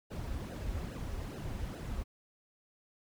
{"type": "noise with flanger", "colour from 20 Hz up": "brown", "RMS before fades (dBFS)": -39, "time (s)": [0.1, 2.04], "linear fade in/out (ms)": 20, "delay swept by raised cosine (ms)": [0.87, 6.77], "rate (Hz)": 2.4, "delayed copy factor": -0.95, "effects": []}